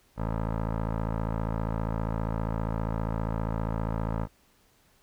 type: tone with low-pass filter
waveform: 15% pulse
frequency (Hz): 55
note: A1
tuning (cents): 0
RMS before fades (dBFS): -30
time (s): 0.16-4.28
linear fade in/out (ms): 50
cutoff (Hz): 1100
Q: 1.7
effects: pink hiss -64 dBFS RMS until 5.02 s